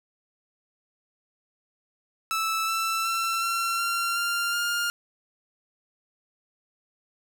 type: tone with pitch steps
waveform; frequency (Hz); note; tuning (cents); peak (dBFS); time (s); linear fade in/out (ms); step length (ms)
sawtooth; 1314 / 1329.3 / 1344.7 / 1360.3 / 1376.1 / 1392.1 / 1408.3; E6 / E6 / E6 / F6 / F6 / F6 / F6; -6 / +14 / +34 / -46 / -26 / -6 / +14; -21; 2.31-4.9; 0; 370
effects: none